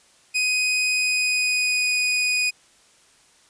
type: tone with pitch glide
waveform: sawtooth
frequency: 2500 to 2481 Hz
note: D#7 to D#7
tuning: +8 to -6 cents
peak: -16 dBFS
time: 0.34-2.51 s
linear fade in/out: 20 ms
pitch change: -14 cents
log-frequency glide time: 0.92-1.91 s
effects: white hiss -56 dBFS RMS until 3.49 s + resampled to 22050 Hz